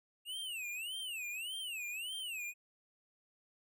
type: tone with vibrato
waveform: square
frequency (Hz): 2758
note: F7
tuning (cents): -22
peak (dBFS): -40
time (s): 0.25-2.54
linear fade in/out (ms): 50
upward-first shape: sine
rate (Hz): 1.7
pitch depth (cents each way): 240
effects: none